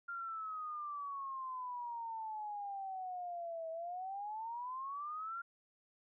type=exponential two-way sweep; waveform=sine; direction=down then up; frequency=1400 to 645 to 1400 Hz; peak=-40 dBFS; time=0.08-5.42 s; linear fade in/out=10 ms; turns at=3.7 s; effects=none